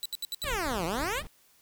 sawtooth tone bursts, 3951 Hz, B7, in tune, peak -28 dBFS, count 5, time 0.03-0.443 s, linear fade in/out 0 ms, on 25 ms, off 72 ms
10% pulse exponential two-way sweep, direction down then up, 659.3 to 157.6 to 659.3 Hz, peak -21 dBFS, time 0.43-1.23 s, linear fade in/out 50 ms, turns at 0.85 s
brown noise with tremolo, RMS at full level -38 dBFS, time 0.44-1.27 s, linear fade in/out 0 ms, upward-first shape triangle, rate 3.9 Hz, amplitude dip 50%
effects white hiss -63 dBFS RMS until 1.61 s

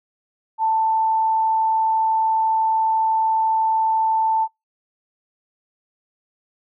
sine tone, 886 Hz, A5, 12 cents sharp, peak -16 dBFS, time 0.58-4.48 s, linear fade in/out 50 ms, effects noise-tail reverb RT60 0.2 s tail -24 dB re dry

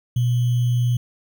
sine tone with sample-and-hold, 121.7 Hz, B2, 25 cents flat, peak -16 dBFS, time 0.16-0.97 s, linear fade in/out 5 ms, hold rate 3150 Hz, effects none

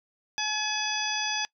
harmonic tone with a mistuned harmonic, 850 Hz, G#5, 40 cents sharp, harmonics 1 / 2 / 3 / 4 / 6 / 7, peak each -34 / -34 / -34 / -34 / -34 / -34 dBFS, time 0.38-1.45 s, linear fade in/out 0 ms, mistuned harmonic 6, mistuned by -74 cents, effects noise-tail reverb RT60 0.1 s tail -23 dB re dry

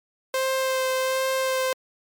sawtooth tone with vibrato, 523.3 Hz, C5, in tune, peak -18 dBFS, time 0.34-1.73 s, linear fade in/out 2 ms, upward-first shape sine, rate 1.3 Hz, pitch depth 12 cents each way, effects MP3 96 kbps

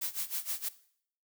blue noise with tremolo, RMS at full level -33 dBFS, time 0.01-0.69 s, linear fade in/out 10 ms, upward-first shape sine, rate 6.4 Hz, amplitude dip 90%, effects noise-tail reverb RT60 0.6 s tail -17 dB re dry

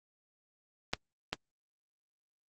clicks, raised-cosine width 0.2 ms, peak -12 / -13 dBFS, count 2, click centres 0.935 / 1.33 s, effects Opus 24 kbps

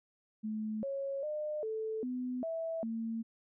sine tone with pitch steps, 216.2 / 550 / 605 / 439.2 / 251.3 / 655 / 226.4 Hz, A3 / C#5 / D#5 / A4 / B3 / E5 / A3, -30 / -14 / -49 / -3 / +30 / -11 / +50 cents, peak -34 dBFS, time 0.43-3.23 s, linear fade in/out 20 ms, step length 400 ms, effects none

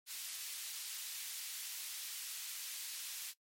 pink high-pass noise, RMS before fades -45 dBFS, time 0.06-3.34 s, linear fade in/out 50 ms, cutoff 3200 Hz, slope 12 dB/octave, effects noise-tail reverb RT60 0.1 s tail -18 dB re dry + MP3 64 kbps

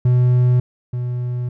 triangle tone pair in turn, 124.3 / 123.16 Hz, B2 / B2, +12 / -4 cents, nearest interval unison, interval 16 cents, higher first, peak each -9 / -18 dBFS, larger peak first, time 0.05-0.6 / 0.93-1.49 s, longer second, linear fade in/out 5 ms, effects none

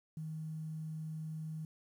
sine tone, 157.4 Hz, D#3, 20 cents sharp, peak -39 dBFS, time 0.17-1.65 s, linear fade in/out 2 ms, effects 11-bit

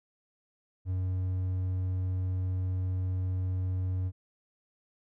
triangle tone, 92.5 Hz, F#2, in tune, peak -26 dBFS, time 0.85-4.12 s, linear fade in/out 50 ms, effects none

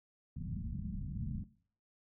white low-pass noise, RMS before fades -40 dBFS, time 0.36-1.44 s, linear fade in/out 5 ms, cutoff 210 Hz, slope 48 dB/octave, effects noise-tail reverb RT60 0.5 s tail -18 dB re dry

